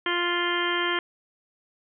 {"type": "harmonic tone with a mistuned harmonic", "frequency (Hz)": 349.2, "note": "F4", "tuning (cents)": 0, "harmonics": [1, 2, 3, 4, 5, 6, 7, 8, 9], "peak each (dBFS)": [-29, -38, -30, -32, -30, -32, -40, -38, -31], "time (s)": [0.06, 0.99], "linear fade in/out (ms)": 2, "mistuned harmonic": 8, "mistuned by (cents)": 17, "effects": []}